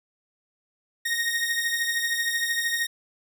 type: beating tone pair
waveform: sawtooth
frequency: 1859 / 1872 Hz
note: A#6 / A#6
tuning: -5 / +7 cents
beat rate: 13 Hz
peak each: -22 / -26 dBFS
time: 1.05-2.87 s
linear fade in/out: 10 ms
effects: none